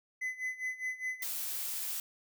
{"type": "tone with tremolo", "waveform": "triangle", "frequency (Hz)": 2021, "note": "B6", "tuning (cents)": 39, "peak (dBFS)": -30, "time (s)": [0.21, 1.24], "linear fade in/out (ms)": 10, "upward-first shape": "sine", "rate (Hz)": 4.9, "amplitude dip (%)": 85}
{"type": "noise", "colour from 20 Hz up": "blue", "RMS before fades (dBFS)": -37, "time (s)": [1.22, 2], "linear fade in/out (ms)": 2}
{"effects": []}